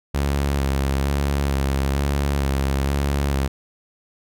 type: tone with vibrato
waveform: sawtooth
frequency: 69.3 Hz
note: C#2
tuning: in tune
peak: -15 dBFS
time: 0.14-3.48 s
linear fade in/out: 10 ms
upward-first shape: square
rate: 1.1 Hz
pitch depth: 27 cents each way
effects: none